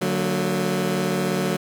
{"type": "chord", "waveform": "20% pulse", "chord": "D augmented", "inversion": "none", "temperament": "equal with one note detuned", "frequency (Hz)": [146.83, 185, 227.8], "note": ["D3", "F#3", "A#3"], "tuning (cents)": [0, 0, -40], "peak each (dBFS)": [-23, -18, -23], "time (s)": [0.01, 1.57], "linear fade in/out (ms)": 10, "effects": []}